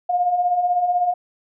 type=beating tone pair; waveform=sine; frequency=698.5 / 714.5 Hz; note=F5 / F5; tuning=0 / +39 cents; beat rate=16 Hz; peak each=-25 / -17 dBFS; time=0.09-1.14 s; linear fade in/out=10 ms; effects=none